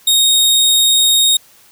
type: tone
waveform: sawtooth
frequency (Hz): 3729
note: A#7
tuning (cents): 0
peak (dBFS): -6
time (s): 0.07-1.37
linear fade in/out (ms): 5
effects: white hiss -47 dBFS RMS until 1.71 s